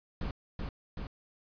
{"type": "noise with echo", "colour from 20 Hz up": "brown", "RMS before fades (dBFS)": -35, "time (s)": [0.21, 0.31], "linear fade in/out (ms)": 2, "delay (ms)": 380, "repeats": 2, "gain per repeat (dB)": -2, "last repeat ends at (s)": 1.07, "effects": ["resampled to 11025 Hz"]}